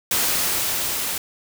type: noise with level ramp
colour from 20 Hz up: white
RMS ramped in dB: -20 to -26 dBFS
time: 0.11-1.18 s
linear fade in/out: 2 ms
effects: none